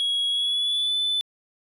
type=tone with pitch glide; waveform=sine; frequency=3322 to 3505 Hz; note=G#7 to A7; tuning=0 to -7 cents; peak=-19 dBFS; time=0-1.21 s; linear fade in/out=0 ms; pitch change=+93 cents; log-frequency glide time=0.29-0.96 s; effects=tanh soft clip ceiling -20 dBFS